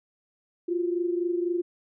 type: tone pair together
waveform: sine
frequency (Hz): 346 / 370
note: F4 / F#4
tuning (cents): -16 / 0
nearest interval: minor second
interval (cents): 116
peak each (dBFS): -25 / -31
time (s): 0.68-1.62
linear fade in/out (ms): 10
effects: none